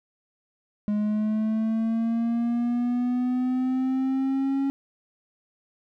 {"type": "linear sweep", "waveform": "triangle", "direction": "up", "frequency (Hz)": [207.7, 275.1], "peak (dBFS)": -20, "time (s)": [0.88, 4.7], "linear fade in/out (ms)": 0, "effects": []}